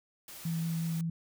white noise, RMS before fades -47 dBFS, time 0.28-1.01 s, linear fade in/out 2 ms
sine tone with vibrato, 164.81 Hz, E3, in tune, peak -30 dBFS, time 0.45-1.1 s, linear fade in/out 5 ms, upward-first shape triangle, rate 5.5 Hz, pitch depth 13 cents each way
effects none

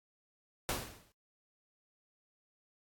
pink noise with exponential decay, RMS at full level -32 dBFS, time 0.69-1.12 s, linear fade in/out 0 ms, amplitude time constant 92 ms, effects AAC 64 kbps

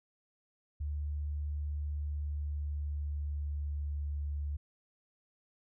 sine tone with pitch glide, 73.7 to 72.73 Hz, D2 to D2, +7 to -16 cents, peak -33 dBFS, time 0.8-4.57 s, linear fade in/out 10 ms, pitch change -23 cents, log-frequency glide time 1.87-4.22 s, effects none

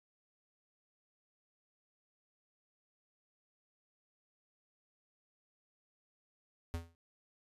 square tone with exponential decay, 83.9 Hz, E2, 31 cents sharp, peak -33 dBFS, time 6.74-6.95 s, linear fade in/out 0 ms, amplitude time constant 44 ms, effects resampled to 32000 Hz

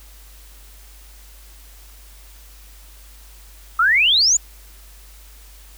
sine exponential sweep, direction up, 1269 to 7150 Hz, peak -12 dBFS, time 3.79-4.37 s, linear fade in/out 5 ms, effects added 50 Hz sine -42 dBFS peak until 5.77 s + white hiss -48 dBFS RMS until 5.77 s

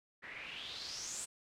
white noise with low-pass filter sweep, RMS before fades -45 dBFS, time 0.22-1.26 s, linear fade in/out 20 ms, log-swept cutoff 1800 to 8400 Hz, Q 5.3, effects none

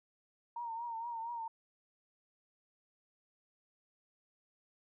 sine tone with vibrato, 927 Hz, A#5, 10 cents flat, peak -38 dBFS, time 0.56-1.48 s, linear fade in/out 5 ms, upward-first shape triangle, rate 4.3 Hz, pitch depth 67 cents each way, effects none

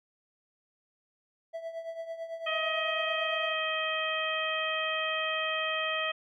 triangle tone with tremolo, 659.3 Hz, E5, in tune, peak -31 dBFS, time 1.53-3.54 s, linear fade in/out 20 ms, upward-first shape triangle, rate 9 Hz, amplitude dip 75%
harmonic tone, 632 Hz, D#5, 27 cents sharp, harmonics 1 / 2 / 3 / 4 / 5, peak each -35 / -35 / -35 / -35 / -35 dBFS, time 2.46-6.12 s, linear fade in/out 10 ms
effects none

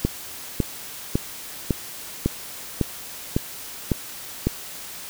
click train, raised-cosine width 3 ms, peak -6 dBFS, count 9, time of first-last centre 0.05-4.47 s, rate 1.81 Hz, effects white hiss -37 dBFS RMS until 5.09 s

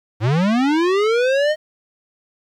square linear sweep, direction up, 99.3 to 626 Hz, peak -15 dBFS, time 0.2-1.56 s, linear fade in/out 50 ms, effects low-pass 4000 Hz 12 dB/octave + 9-bit

